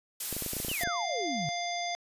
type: noise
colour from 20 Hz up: blue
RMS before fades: -33 dBFS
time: 0.2-0.84 s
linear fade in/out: 5 ms
type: clicks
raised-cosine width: 2 ms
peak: -24 dBFS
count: 12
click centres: 0.327 / 0.366 / 0.423 / 0.463 / 0.534 / 0.567 / 0.601 / 0.648 / 0.684 / 0.715 / 0.835 / 0.874 s
type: exponential sweep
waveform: sine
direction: down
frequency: 3141 to 138.59 Hz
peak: -33 dBFS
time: 0.69-1.49 s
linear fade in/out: 0 ms
type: harmonic tone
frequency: 698.5 Hz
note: F5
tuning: in tune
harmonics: 1 / 3 / 5 / 7 / 9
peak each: -33 / -38 / -40 / -41 / -43 dBFS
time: 0.81-1.95 s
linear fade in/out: 0 ms
effects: resampled to 32000 Hz